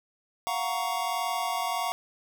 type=chord; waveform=square; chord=Gb major seventh; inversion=third; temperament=equal with one note detuned; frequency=698.5 / 740 / 932.3 / 1118.4 Hz; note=F5 / Gb5 / Bb5 / Db6; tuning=0 / 0 / 0 / +15 cents; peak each=-34 dBFS; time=0.47-1.92 s; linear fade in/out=0 ms; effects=none